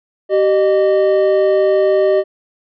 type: tone pair together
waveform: triangle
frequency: 385.5 / 612 Hz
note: G4 / D#5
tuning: -29 / -29 cents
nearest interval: minor sixth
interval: 800 cents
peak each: -11 dBFS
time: 0.29-2.24 s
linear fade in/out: 50 ms
effects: resampled to 11025 Hz